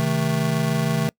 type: chord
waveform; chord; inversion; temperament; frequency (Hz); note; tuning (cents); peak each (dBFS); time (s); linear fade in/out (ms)
square; A diminished; first; just; 132 / 158.4 / 220; C3 / Eb3 / A3; +16 / +31 / 0; -26 / -23 / -26; 0-1.09; 0
effects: noise-tail reverb RT60 0.1 s tail -26 dB re dry